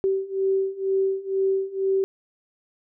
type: beating tone pair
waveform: sine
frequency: 384.8 / 386.9 Hz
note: G4 / G4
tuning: -32 / -23 cents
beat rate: 2.1 Hz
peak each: -25 / -23 dBFS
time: 0.04-2.04 s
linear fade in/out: 0 ms
effects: none